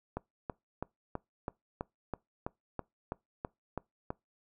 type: click train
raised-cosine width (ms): 1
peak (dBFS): -21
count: 13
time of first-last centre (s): 0.17-4.104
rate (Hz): 3.05
effects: noise-tail reverb RT60 0.2 s tail -24 dB re dry